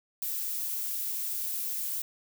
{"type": "noise", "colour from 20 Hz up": "violet", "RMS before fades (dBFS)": -33, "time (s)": [0.22, 2.02], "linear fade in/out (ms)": 2, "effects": []}